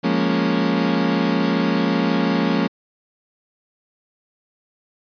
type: chord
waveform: 35% pulse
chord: Bb minor seventh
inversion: second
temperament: equal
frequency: 174.61 / 207.7 / 233.1 / 277.2 Hz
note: F3 / Ab3 / Bb3 / Db4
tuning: 0 / 0 / 0 / 0 cents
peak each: -21 dBFS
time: 0.03-2.68 s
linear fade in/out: 20 ms
effects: resampled to 11025 Hz